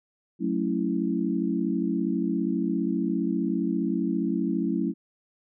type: chord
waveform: sine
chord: F# minor seventh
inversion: none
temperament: equal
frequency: 185 / 220 / 277.2 / 329.6 Hz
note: F#3 / A3 / C#4 / E4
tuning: 0 / 0 / 0 / 0 cents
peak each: -29 dBFS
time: 0.39-4.94 s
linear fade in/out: 50 ms
effects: none